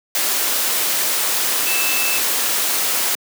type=tone in noise; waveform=sine; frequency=2637 Hz; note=E7; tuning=in tune; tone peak=-22 dBFS; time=1.67-2.18 s; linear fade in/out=0 ms; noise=white; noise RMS=-19 dBFS; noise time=0.15-3.15 s; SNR=-6 dB; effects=high-pass 300 Hz 12 dB/octave